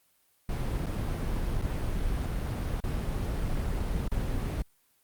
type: noise with dropouts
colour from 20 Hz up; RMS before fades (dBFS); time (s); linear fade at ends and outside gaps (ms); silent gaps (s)
brown; -30; 0.49-4.62; 2; 0.86-0.866 / 1.616-1.621 / 2.803-2.838 / 4.079-4.116
effects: white hiss -68 dBFS RMS until 5.03 s + Opus 32 kbps